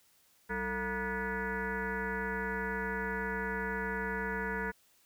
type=tone with frequency modulation; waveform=sine; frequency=955 Hz; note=A#5; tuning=42 cents sharp; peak=-32 dBFS; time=0.49-4.72 s; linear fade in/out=20 ms; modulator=254 Hz; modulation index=3.6; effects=white hiss -67 dBFS RMS until 5.05 s